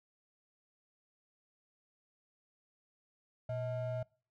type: ring-modulated tone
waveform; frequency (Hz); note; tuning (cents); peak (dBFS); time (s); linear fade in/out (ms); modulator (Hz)
triangle; 378.1; F#4; +38; -30; 3.49-4.03; 5; 258
effects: noise-tail reverb RT60 0.4 s tail -24 dB re dry